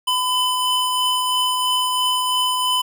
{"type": "tone pair together", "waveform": "square", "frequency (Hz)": [1008, 3021], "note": ["B5", "F#7"], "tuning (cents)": [35, 35], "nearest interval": "octave + perfect fifth", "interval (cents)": 1900, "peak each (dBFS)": [-21, -21], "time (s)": [0.07, 2.82], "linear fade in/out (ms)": 10, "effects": []}